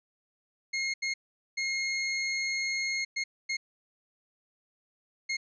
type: tone bursts at uneven times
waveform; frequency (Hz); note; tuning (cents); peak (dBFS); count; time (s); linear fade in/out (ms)
sawtooth; 2147; C7; +44; -25; 6; 0.73-0.94 / 1.02-1.14 / 1.57-3.05 / 3.16-3.24 / 3.49-3.57 / 5.29-5.37; 10
effects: resampled to 16000 Hz